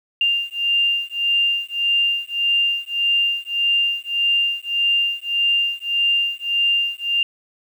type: beating tone pair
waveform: sine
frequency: 2794 / 2795.7 Hz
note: F7 / F7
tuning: 0 / +1 cents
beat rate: 1.7 Hz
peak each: -20 dBFS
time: 0.21-7.23 s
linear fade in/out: 2 ms
effects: 8-bit